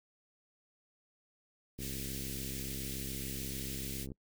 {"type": "high-pass noise", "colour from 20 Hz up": "white", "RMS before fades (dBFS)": -43, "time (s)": [1.78, 4.07], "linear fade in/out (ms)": 50, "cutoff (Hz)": 1900, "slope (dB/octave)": 24}
{"type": "click train", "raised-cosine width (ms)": 3, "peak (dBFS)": -31, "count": 157, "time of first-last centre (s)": [1.79, 4.118], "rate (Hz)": 67}
{"effects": ["noise-tail reverb RT60 0.1 s tail -25 dB re dry"]}